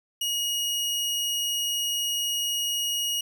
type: tone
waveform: sawtooth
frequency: 2884 Hz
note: F#7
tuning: 45 cents flat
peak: -22 dBFS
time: 0.21-3.21 s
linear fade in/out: 5 ms
effects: none